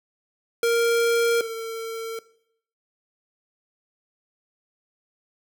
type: tone pair in turn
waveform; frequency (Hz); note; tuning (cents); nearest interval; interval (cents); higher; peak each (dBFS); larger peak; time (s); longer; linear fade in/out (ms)
square; 466.2 / 452.7; A#4 / A4; 0 / +49; minor second; 51; first; -19 / -30; first; 0.63-1.41 / 1.41-2.19; neither; 2
effects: noise-tail reverb RT60 0.7 s tail -19 dB re dry